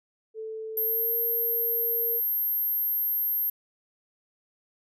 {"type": "tone with pitch glide", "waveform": "sine", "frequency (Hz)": [440.3, 463], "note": ["A4", "A#4"], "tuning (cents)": [1, -12], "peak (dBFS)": -33, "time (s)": [0.34, 2.21], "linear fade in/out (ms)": 50, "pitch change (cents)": 87, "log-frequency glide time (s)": [0.76, 1.17]}
{"type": "tone", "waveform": "sine", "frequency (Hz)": 12790, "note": "G9", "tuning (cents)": 34, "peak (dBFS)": -24, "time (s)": [0.77, 3.5], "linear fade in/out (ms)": 5}
{"effects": []}